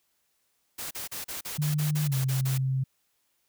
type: noise bursts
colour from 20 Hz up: white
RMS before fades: -36 dBFS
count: 11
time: 0.78-2.58 s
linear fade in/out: 10 ms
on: 130 ms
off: 37 ms
type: tone with pitch glide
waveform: sine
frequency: 150.1 to 132.19 Hz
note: D3 to C3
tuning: +38 to +18 cents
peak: -24 dBFS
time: 1.58-2.84 s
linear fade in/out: 10 ms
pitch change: -220 cents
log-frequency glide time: 2.05-2.16 s
effects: white hiss -73 dBFS RMS until 3.48 s